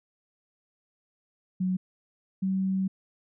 sine tone pair in turn, 185 / 190.53 Hz, F#3 / G3, 0 / -49 cents, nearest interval minor second, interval 51 cents, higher second, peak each -24 / -24 dBFS, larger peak neither, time 1.6-1.77 / 2.42-2.88 s, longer second, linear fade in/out 10 ms, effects none

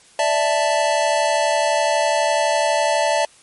square chord, D suspended second, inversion none, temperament equal, 587.3 / 659.3 / 880 Hz, D5 / E5 / A5, 0 / 0 / 0 cents, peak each -21 dBFS, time 0.19-3.25 s, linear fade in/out 2 ms, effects white hiss -50 dBFS RMS until 3.42 s + MP3 48 kbps

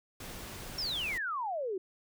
pink noise, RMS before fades -44 dBFS, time 0.2-1.18 s, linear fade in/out 5 ms
sine exponential sweep, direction down, 5588 to 356.9 Hz, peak -32 dBFS, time 0.78-1.78 s, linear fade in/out 5 ms
effects none

